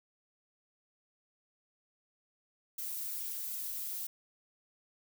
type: noise with flanger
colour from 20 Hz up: violet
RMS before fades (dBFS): -39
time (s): 2.78-4.07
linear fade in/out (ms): 5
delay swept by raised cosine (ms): 1.7 to 4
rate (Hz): 1.3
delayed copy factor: -0.6
effects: none